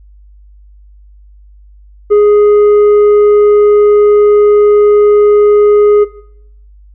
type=tone with tanh clipping; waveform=sine; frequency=415.3 Hz; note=G#4; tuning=in tune; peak=-4 dBFS; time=2.1-6.05 s; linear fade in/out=20 ms; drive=4 dB; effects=noise-tail reverb RT60 0.7 s tail -18 dB re dry + added 50 Hz sine -36 dBFS peak until 6.94 s